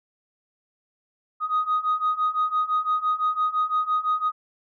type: beating tone pair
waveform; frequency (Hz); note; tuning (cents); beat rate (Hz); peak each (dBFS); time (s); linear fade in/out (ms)
sine; 1244.5 / 1250.4; D#6 / D#6; 0 / +8; 5.9; -24 / -22; 1.4-4.32; 50
effects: tanh soft clip ceiling -16 dBFS

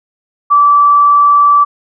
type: tone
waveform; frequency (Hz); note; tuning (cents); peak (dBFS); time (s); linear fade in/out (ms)
sine; 1159; D6; -23; -4; 0.5-1.65; 20
effects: none

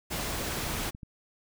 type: noise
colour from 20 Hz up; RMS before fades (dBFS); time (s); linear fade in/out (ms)
pink; -33; 0.1-0.91; 20
type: clicks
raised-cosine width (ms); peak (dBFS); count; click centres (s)
5; -29; 3; 0.668 / 0.949 / 1.032
effects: none

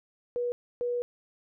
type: tone bursts at uneven times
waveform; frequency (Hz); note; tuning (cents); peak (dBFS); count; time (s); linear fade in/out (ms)
sine; 485; B4; -31; -27; 2; 0.36-0.52 / 0.81-1.02; 0
effects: none

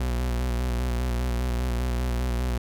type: tone with vibrato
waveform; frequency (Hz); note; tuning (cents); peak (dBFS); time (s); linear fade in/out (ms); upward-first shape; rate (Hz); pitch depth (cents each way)
40% pulse; 61.1; B1; -18; -23; 0-2.58; 5; square; 5; 40
effects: none

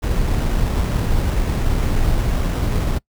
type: noise with sample-and-hold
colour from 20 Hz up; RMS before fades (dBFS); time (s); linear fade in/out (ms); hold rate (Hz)
brown; -18; 0.02-2.99; 20; 4410
effects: noise-tail reverb RT60 0.1 s tail -25 dB re dry

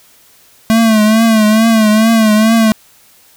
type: tone with vibrato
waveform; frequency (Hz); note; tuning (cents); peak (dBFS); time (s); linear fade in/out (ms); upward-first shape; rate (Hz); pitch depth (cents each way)
square; 220; A3; 0; -7; 0.7-2.72; 0; triangle; 2.3; 76
effects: white hiss -46 dBFS RMS until 3.36 s

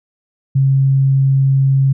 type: tone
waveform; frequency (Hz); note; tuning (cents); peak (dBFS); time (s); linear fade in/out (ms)
sine; 135.5; C#3; -39; -9; 0.55-1.93; 10
effects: none

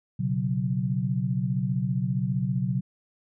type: chord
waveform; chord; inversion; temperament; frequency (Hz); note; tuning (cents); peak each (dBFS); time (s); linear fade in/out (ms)
sine; B suspended second; none; equal; 123.47 / 138.59 / 185; B2 / C#3 / F#3; 0 / 0 / 0; -28; 0.19-2.81; 10
effects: none

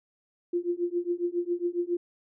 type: tone with tremolo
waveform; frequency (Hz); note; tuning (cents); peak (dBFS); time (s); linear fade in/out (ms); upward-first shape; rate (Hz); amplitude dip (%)
sine; 349.2; F4; 0; -22; 0.53-1.97; 5; triangle; 7.3; 100
effects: none

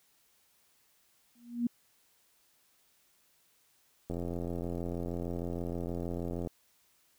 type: tone with exponential growth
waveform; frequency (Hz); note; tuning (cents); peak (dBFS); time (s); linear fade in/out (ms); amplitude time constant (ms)
sine; 238.3; A#3; +38; -24; 1.35-1.67; 5; 68
type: click train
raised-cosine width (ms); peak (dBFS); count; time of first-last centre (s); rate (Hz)
2; -24; 206; 4.1-6.473; 86.4
effects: white hiss -69 dBFS RMS until 7.18 s

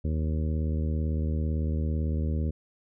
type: harmonic tone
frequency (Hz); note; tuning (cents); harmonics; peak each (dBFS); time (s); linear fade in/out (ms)
77.9; D#2; +3; 1 / 2 / 3 / 4 / 5 / 6 / 7; -26 / -33 / -35 / -41 / -43 / -44 / -46; 0.04-2.51; 10
effects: none

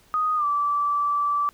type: tone with pitch glide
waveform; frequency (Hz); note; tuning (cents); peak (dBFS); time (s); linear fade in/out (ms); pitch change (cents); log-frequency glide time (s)
sine; 1244.5 to 1161.2; D#6 to D6; 0 to -20; -20; 0.14-1.49; 0; -120; 0.36-0.45
effects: pink hiss -57 dBFS RMS until 1.53 s

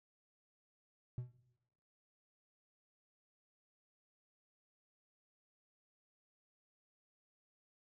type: tone with exponential decay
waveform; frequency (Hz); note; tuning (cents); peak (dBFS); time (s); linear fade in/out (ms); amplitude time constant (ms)
triangle; 123.47; B2; 0; -33; 1.18-1.37; 0; 40
effects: noise-tail reverb RT60 1.0 s tail -20 dB re dry + tanh soft clip ceiling -30 dBFS

